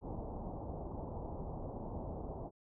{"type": "low-pass noise", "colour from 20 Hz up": "pink", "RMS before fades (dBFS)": -43, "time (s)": [0.01, 2.51], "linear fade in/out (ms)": 50, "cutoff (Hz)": 930, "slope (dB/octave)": 48, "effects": []}